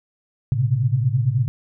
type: tone cluster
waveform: sine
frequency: 111.5 / 125.9 / 135.1 Hz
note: A2 / B2 / C#3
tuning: +23 / +34 / -44 cents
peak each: -21 dBFS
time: 0.52-1.48 s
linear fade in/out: 0 ms
effects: none